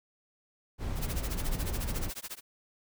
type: noise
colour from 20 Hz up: brown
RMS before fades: -33 dBFS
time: 0.78-2.12 s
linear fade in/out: 50 ms
type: noise with tremolo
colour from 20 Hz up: white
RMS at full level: -38 dBFS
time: 0.95-2.41 s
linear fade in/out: 50 ms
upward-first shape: sine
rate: 14 Hz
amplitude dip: 100%
effects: none